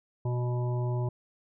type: harmonic tone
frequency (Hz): 122.8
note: B2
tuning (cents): -9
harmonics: 1 / 3 / 5 / 7 / 8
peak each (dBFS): -27 / -37 / -41 / -44 / -45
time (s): 0.25-1.09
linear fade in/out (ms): 5
effects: none